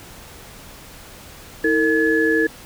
sine tone cluster, 321.9 / 453.4 / 1706 Hz, E4 / A#4 / G#6, -41 / -48 / +46 cents, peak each -19 dBFS, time 1.64-2.47 s, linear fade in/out 5 ms, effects pink hiss -41 dBFS RMS until 2.65 s

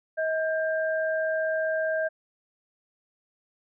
sine tone pair together, 636 / 1591.1 Hz, D#5 / G6, +38 / +25 cents, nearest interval octave + major third, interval 1587 cents, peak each -25 / -30 dBFS, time 0.17-2.09 s, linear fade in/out 20 ms, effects none

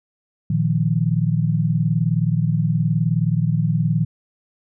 sine chord, Bb suspended fourth, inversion none, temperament equal, 116.54 / 155.56 / 174.61 Hz, Bb2 / Eb3 / F3, 0 / 0 / 0 cents, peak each -21 / -19 / -22 dBFS, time 0.5-4.05 s, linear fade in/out 5 ms, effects none

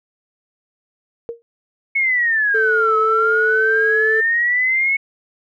sine tone with exponential decay, 466.2 Hz, A#4, in tune, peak -20 dBFS, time 1.29-1.42 s, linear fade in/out 0 ms, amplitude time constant 28 ms
sine exponential two-way sweep, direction down then up, 2210 to 1284 to 2210 Hz, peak -14 dBFS, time 1.95-4.97 s, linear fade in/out 10 ms, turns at 2.97 s
triangle tone, 440 Hz, A4, in tune, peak -16 dBFS, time 2.54-4.21 s, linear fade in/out 10 ms
effects none

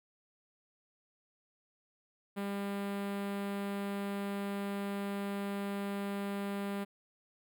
sawtooth tone with notch filter, 200 Hz, G3, 35 cents sharp, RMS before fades -37 dBFS, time 2.36-6.85 s, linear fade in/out 20 ms, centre 5900 Hz, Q 0.77, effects none

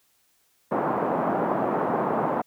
white band-pass noise, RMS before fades -25 dBFS, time 0.71-2.42 s, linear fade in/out 10 ms, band 160 to 1000 Hz, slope 24 dB/octave, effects white hiss -66 dBFS RMS until 2.46 s

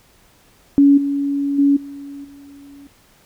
sine tone with level steps, 281.6 Hz, C#4, 27 cents sharp, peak -7 / -17 / -10 / -30 / -38 dBFS, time 0.78-2.87 s, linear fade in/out 0 ms, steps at 0.97 / 1.58 / 1.76 / 2.24 s, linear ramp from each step 10 ms, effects pink hiss -53 dBFS RMS until 3.25 s

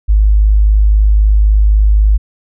sine tone, 51.91 Hz, G#1, in tune, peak -5 dBFS, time 0.08-2.18 s, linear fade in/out 20 ms, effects none

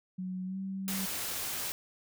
sine tone with pitch glide, 184.8 to 192.31 Hz, F#3 to G3, -2 to -33 cents, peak -34 dBFS, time 0.18-1.06 s, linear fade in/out 10 ms, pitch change +69 cents, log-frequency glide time 0.45-0.58 s
white noise, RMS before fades -36 dBFS, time 0.88-1.72 s, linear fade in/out 0 ms
effects none

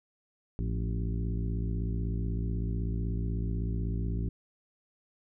harmonic tone with a mistuned harmonic, 56.1 Hz, A1, 34 cents sharp, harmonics 1 / 2 / 3 / 4 / 5 / 6 / 7, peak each -31 / -34 / -37 / -45 / -43 / -48 / -47 dBFS, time 0.59-4.29 s, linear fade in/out 0 ms, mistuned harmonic 3, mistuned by +89 cents, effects none

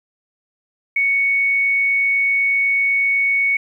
sine tone, 2223 Hz, C#7, 4 cents sharp, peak -14 dBFS, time 0.96-3.57 s, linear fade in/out 5 ms, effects 9-bit

